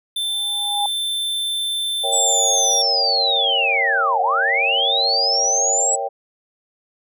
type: tone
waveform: square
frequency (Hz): 3548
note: A7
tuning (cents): +14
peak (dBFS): -21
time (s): 0.16-2.82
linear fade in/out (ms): 5
type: tone with exponential growth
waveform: sine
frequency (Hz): 816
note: G#5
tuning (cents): -31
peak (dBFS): -17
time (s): 0.21-0.86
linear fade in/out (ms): 2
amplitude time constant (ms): 140
type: chord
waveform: sine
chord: A# diminished seventh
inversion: none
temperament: equal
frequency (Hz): 466.2 / 554.4 / 659.3 / 784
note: A#4 / C#5 / E5 / G5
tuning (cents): 0 / 0 / 0 / 0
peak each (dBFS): -29 / -26 / -30 / -24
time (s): 2.03-6.09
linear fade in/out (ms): 20
type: linear two-way sweep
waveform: sine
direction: down then up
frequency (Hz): 7902 to 698.5 to 7902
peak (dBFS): -16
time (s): 2.12-5.96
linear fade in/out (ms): 10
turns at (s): 4.21
effects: none